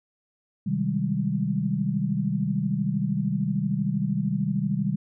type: chord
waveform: sine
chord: Ab major seventh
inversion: first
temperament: just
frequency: 129.78 / 155.74 / 194.67 / 207.7 Hz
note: C3 / Eb3 / G3 / Ab3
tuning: -14 / +2 / -12 / 0 cents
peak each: -30 / -28 / -26 / -31 dBFS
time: 0.66-4.96 s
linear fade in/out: 10 ms
effects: none